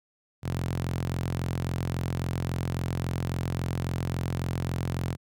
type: tone with high-pass filter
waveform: sawtooth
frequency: 43.65 Hz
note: F1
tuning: in tune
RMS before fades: -30 dBFS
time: 0.42-5.17 s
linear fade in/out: 50 ms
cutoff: 110 Hz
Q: 2.9
effects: none